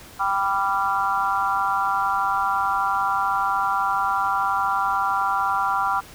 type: chord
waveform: sine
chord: G dominant seventh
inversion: none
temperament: equal with one note detuned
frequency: 784 / 987.8 / 1174.7 / 1378.5 Hz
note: G5 / B5 / D6 / F6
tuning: 0 / 0 / 0 / -23 cents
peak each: -25 dBFS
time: 0.19-6.01 s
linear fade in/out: 20 ms
effects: pink hiss -44 dBFS RMS until 6.14 s